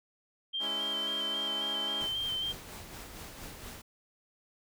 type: tone with vibrato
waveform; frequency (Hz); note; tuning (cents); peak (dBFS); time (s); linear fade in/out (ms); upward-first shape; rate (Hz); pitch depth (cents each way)
sine; 3136; G7; 0; -31; 0.53-2.53; 20; square; 3.7; 21
type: chord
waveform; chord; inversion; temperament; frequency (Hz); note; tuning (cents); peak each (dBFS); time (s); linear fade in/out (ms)
10% pulse; C# minor; second; equal; 207.7 / 277.2 / 329.6; G#3 / C#4 / E4; 0 / 0 / 0; -36; 0.59-2.09; 50
type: noise with tremolo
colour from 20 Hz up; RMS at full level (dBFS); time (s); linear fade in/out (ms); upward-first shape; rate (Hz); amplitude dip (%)
pink; -44; 2-3.82; 10; sine; 4.3; 40
effects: none